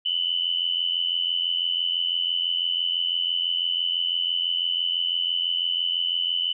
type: tone pair together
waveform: sine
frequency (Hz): 2951 / 3037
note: F#7 / F#7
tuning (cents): -5 / +44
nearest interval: unison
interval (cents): 49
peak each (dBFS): -25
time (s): 0.05-6.53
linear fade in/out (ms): 10
effects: none